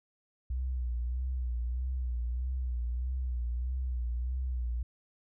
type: tone with vibrato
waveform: sine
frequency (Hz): 61.74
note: B1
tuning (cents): 0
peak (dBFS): -30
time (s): 0.5-4.83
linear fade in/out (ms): 5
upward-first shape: sine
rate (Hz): 1.6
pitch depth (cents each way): 69
effects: none